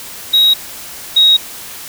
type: tone pair in turn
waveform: triangle / sine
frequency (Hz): 3807 / 3786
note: A#7 / A#7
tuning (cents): +36 / +26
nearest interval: unison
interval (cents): 10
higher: first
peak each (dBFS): -5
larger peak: neither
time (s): 0.33-0.54 / 1.16-1.37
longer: neither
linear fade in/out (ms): 10
effects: white hiss -30 dBFS RMS until 1.88 s